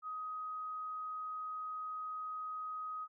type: tone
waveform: sine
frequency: 1257 Hz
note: D#6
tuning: 17 cents sharp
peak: -39 dBFS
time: 0.02-3.08 s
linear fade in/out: 50 ms
effects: none